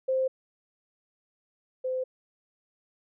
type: tone pair in turn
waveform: sine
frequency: 523.3 / 514.6 Hz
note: C5 / C5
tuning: 0 / -29 cents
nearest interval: unison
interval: 29 cents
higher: first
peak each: -23 / -27 dBFS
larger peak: first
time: 0.08-0.28 / 1.84-2.04 s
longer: neither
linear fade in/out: 10 ms
effects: none